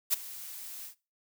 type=noise with ADSR envelope; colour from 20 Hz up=blue; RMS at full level=-24 dBFS; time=0.1-0.95 s; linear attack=32 ms; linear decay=15 ms; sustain=-19 dB; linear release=99 ms; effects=noise-tail reverb RT60 0.3 s tail -20 dB re dry